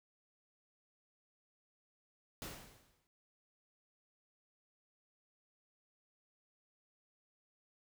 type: noise with exponential decay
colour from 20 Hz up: pink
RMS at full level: -43 dBFS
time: 2.42-3.07 s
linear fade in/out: 0 ms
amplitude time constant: 140 ms
effects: none